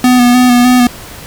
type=tone with vibrato; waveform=square; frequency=246.9 Hz; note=B3; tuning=in tune; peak=-5 dBFS; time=0.04-0.87 s; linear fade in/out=2 ms; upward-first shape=square; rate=3.3 Hz; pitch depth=23 cents each way; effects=pink hiss -30 dBFS RMS until 1.26 s